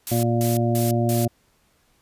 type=noise bursts; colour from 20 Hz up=blue; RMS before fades=-28 dBFS; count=4; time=0.07-1.25 s; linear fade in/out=0 ms; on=160 ms; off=180 ms
type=harmonic tone; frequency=117.5 Hz; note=A#2; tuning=14 cents sharp; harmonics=1 / 2 / 3 / 5 / 6; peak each=-21 / -24 / -26 / -28 / -29 dBFS; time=0.11-1.28 s; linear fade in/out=10 ms
effects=pink hiss -63 dBFS RMS until 2.01 s + resampled to 32000 Hz